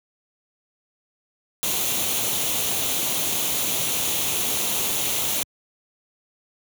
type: noise with comb filter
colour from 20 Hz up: white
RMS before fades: -24 dBFS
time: 1.63-5.43 s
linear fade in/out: 0 ms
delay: 0.3 ms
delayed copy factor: +0.55
effects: high-pass 80 Hz 12 dB/octave